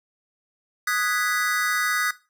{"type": "chord", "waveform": "square", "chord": "G# minor seventh", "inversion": "second", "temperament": "equal", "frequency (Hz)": [1244.5, 1480, 1661.2, 1975.5], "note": ["D#6", "F#6", "G#6", "B6"], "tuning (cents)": [0, 0, 0, 0], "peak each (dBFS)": -28, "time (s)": [0.87, 2.11], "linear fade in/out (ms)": 5, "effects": ["noise-tail reverb RT60 0.3 s tail -18 dB re dry"]}